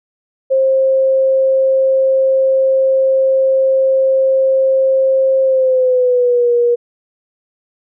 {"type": "tone with pitch glide", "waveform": "sine", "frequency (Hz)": [531, 478.6], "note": ["C5", "A#4"], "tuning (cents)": [25, 46], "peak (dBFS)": -9, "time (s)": [0.5, 6.76], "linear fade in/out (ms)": 20, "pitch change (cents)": -179, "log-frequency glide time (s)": [5.43, 6.52], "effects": []}